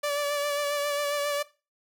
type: tone with vibrato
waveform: sawtooth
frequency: 579 Hz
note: D5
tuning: 25 cents flat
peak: -22 dBFS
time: 0.03-1.43 s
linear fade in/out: 10 ms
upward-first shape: sine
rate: 7.4 Hz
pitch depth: 26 cents each way
effects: noise-tail reverb RT60 0.3 s tail -18 dB re dry